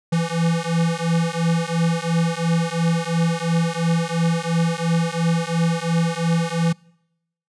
square beating tone pair, 165.5 / 168.4 Hz, E3 / E3, +7 / +37 cents, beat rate 2.9 Hz, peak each -22 dBFS, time 0.12-6.73 s, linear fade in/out 10 ms, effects noise-tail reverb RT60 0.8 s tail -25 dB re dry + resampled to 22050 Hz

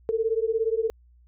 sine beating tone pair, 440 / 457 Hz, A4 / A#4, 0 / -34 cents, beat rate 17 Hz, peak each -25 / -25 dBFS, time 0.09-0.9 s, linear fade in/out 0 ms, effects added 60 Hz sine -53 dBFS peak until 1.27 s

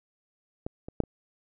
clicks, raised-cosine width 2 ms, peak -19 / -25 / -9 / -29 dBFS, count 4, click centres 0.665 / 0.885 / 1.003 / 1.037 s, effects none

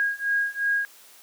sine beating tone pair, 1634 / 1636.8 Hz, G#6 / G#6, -29 / -26 cents, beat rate 2.8 Hz, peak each -26 / -25 dBFS, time 0-0.85 s, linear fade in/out 0 ms, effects white hiss -51 dBFS RMS until 1.22 s + high-pass 300 Hz 12 dB/octave

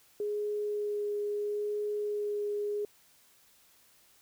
sine tone with vibrato, 415.3 Hz, G#4, in tune, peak -30 dBFS, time 0.2-2.85 s, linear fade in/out 2 ms, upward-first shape sine, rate 0.75 Hz, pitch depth 9 cents each way, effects white hiss -63 dBFS RMS until 4.21 s

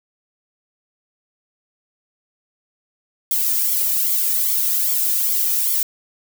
violet noise with flanger, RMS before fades -19 dBFS, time 3.31-5.83 s, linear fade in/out 2 ms, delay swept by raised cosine 0.89 to 1.68 ms, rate 2.5 Hz, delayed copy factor +0.85, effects none

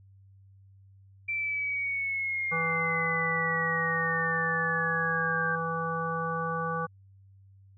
sine linear sweep, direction down, 2346 to 1568 Hz, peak -28 dBFS, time 1.28-5.56 s, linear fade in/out 10 ms
harmonic tone, 164.81 Hz, E3, in tune, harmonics 1 / 3 / 5 / 7 / 9, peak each -35 / -35 / -38 / -32 / -37 dBFS, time 2.51-6.87 s, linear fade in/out 20 ms
effects added 97 Hz sine -53 dBFS peak until 7.77 s

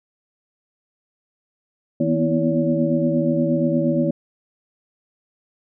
sine tone cluster, 160.2 / 241.1 / 249.6 / 328.2 / 567 Hz, E3 / B3 / B3 / E4 / C#5, -49 / -41 / +19 / -8 / +39 cents, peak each -23 dBFS, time 2-4.11 s, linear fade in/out 5 ms, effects none

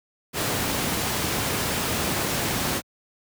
pink noise, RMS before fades -25 dBFS, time 0.33-2.82 s, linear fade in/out 50 ms, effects high-pass 80 Hz 12 dB/octave

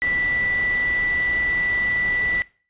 sine tone in noise, 1968 Hz, B6, 7 cents flat, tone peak -19 dBFS, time 0.02-2.42 s, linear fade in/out 0 ms, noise pink, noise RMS -34 dBFS, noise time 0.02-2.42 s, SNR +12 dB, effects noise-tail reverb RT60 0.4 s tail -20 dB re dry + resampled to 8000 Hz

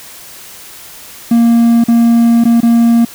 triangle tone with dropouts, 233.1 Hz, A#3, in tune, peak -3 dBFS, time 1.31-3.05 s, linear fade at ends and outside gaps 5 ms, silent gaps 1.84-1.883 / 2.44-2.452 / 2.605-2.63 s, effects white hiss -33 dBFS RMS until 3.14 s

